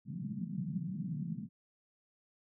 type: band-pass noise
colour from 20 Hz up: white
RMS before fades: -39 dBFS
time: 0.05-1.49 s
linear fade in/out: 50 ms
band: 140 to 210 Hz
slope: 48 dB/octave
effects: none